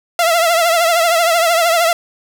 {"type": "tone with vibrato", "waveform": "sawtooth", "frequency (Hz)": 673, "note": "E5", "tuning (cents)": 36, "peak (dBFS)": -7, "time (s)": [0.19, 1.93], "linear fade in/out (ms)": 2, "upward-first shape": "triangle", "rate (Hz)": 13, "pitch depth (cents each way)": 88, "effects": []}